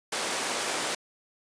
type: high-pass noise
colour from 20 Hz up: pink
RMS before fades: -30 dBFS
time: 0.12-0.95 s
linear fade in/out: 5 ms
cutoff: 420 Hz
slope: 12 dB/octave
effects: resampled to 22050 Hz